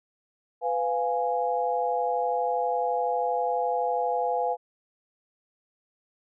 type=chord; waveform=sine; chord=F diminished; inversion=second; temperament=equal with one note detuned; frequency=499.9 / 698.5 / 830.6 Hz; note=Cb5 / F5 / Ab5; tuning=+21 / 0 / 0 cents; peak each=-28 dBFS; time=0.61-4.57 s; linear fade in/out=50 ms; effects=none